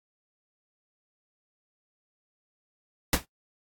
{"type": "noise with exponential decay", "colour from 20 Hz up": "pink", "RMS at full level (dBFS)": -18, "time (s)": [3.13, 3.25], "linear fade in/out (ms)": 2, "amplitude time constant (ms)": 24, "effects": ["noise-tail reverb RT60 0.1 s tail -18 dB re dry", "AAC 64 kbps"]}